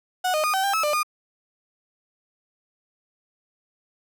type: tone with pitch steps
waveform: 35% pulse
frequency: 735 / 616 / 1227 / 767 / 794 / 1298 / 596 / 1221 Hz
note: F#5 / D#5 / D#6 / G5 / G5 / E6 / D5 / D#6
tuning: -12 / -17 / -25 / -38 / +22 / -27 / +25 / -33 cents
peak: -19 dBFS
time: 0.24-1.032 s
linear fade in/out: 10 ms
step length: 99 ms
effects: none